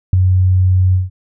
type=tone with ADSR envelope; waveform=sine; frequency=92.5 Hz; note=F#2; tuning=in tune; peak=-4 dBFS; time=0.13-1.1 s; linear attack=3 ms; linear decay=13 ms; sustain=-4 dB; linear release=160 ms; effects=none